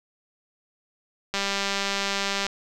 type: click train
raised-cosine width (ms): 0.2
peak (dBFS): -9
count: 224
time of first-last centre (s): 1.34-2.466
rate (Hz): 198
effects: none